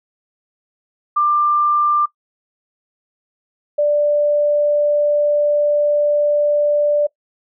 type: tone pair in turn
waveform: sine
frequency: 1189 / 588.4 Hz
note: D6 / D5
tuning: +21 / +3 cents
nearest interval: octave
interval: 1218 cents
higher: first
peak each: -12 dBFS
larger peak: neither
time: 1.16-2.06 / 3.78-7.07 s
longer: second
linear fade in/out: 10 ms
effects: noise-tail reverb RT60 0.1 s tail -22 dB re dry